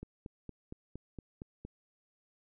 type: click train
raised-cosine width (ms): 3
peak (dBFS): -30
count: 8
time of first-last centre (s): 0.03-1.65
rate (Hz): 4.32
effects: none

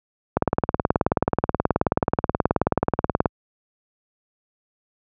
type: click train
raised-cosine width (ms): 1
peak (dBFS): -3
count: 55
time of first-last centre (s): 0.37-3.258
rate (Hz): 18.7
effects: high-pass 60 Hz 12 dB/octave

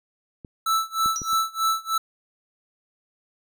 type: clicks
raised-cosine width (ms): 3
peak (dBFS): -26 / -25 / -23 / -33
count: 4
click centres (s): 0.448 / 1.06 / 1.218 / 1.331
type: tone with tremolo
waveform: square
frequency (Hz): 1318.5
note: E6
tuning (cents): 0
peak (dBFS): -19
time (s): 0.66-1.98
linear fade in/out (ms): 5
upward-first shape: sine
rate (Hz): 3.2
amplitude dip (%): 95
type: tone with exponential decay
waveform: sine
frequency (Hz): 5820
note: F#8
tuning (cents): -29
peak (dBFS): -23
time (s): 1.16-1.43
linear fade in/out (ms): 0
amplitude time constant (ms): 57
effects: none

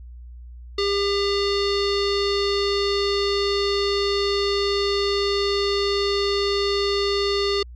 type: tone with low-pass filter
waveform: square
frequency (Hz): 401.2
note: G4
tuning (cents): +40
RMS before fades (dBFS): -22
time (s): 0.78-7.63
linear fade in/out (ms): 5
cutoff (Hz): 4300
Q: 5.4
effects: added 60 Hz sine -37 dBFS peak until 7.75 s

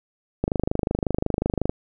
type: click train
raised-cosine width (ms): 2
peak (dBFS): -8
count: 33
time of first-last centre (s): 0.44-1.695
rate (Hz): 25.5
effects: none

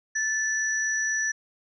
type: tone pair together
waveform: sine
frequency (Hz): 1748 / 5872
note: A6 / F#8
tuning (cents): -12 / -14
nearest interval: octave + major sixth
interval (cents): 2098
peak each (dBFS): -25 / -29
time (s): 0.15-1.32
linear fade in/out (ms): 10
effects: none

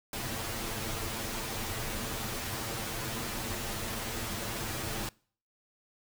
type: noise with comb filter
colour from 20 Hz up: pink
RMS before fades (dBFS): -36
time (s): 0.13-5.09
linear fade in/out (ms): 2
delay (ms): 8.9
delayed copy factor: +0.8
effects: noise-tail reverb RT60 0.5 s tail -25 dB re dry

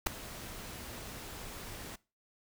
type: noise with ADSR envelope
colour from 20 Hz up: pink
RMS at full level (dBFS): -25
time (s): 0.06-1.96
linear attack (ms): 10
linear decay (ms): 3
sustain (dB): -20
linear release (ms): 8
effects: noise-tail reverb RT60 0.3 s tail -21 dB re dry

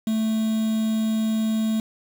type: tone with quantisation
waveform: triangle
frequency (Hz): 220.1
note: A3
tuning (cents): +1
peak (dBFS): -18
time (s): 0.07-1.8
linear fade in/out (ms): 2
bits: 6
effects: none

